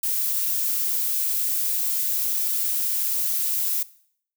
violet noise, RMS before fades -24 dBFS, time 0.03-3.83 s, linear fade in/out 5 ms, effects noise-tail reverb RT60 0.6 s tail -19 dB re dry

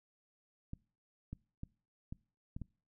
clicks, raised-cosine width 5 ms, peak -30 dBFS, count 6, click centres 0.734 / 1.33 / 1.634 / 2.125 / 2.565 / 2.617 s, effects noise-tail reverb RT60 0.4 s tail -24 dB re dry

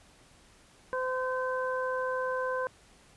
harmonic tone, 513 Hz, C5, 34 cents flat, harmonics 1 / 2 / 3, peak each -31 / -34 / -36 dBFS, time 0.93-2.67 s, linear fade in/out 0 ms, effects pink hiss -59 dBFS RMS until 3.16 s + resampled to 24000 Hz

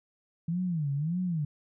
sine tone with vibrato, 160 Hz, D#3, 49 cents sharp, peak -27 dBFS, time 0.48-1.45 s, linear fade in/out 5 ms, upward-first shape sine, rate 1.7 Hz, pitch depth 240 cents each way, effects none

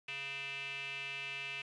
square tone with band-pass filter, 138.59 Hz, C#3, in tune, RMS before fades -42 dBFS, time 0.08-1.62 s, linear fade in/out 5 ms, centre 2600 Hz, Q 7.5, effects resampled to 22050 Hz + 11-bit

